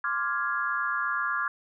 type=chord; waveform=sine; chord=D half-diminished seventh; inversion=third; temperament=equal; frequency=1046.5 / 1174.7 / 1396.9 / 1661.2 Hz; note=C6 / D6 / F6 / Ab6; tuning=0 / 0 / 0 / 0 cents; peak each=-35 / -31 / -30 / -31 dBFS; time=0.04-1.48 s; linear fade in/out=2 ms; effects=none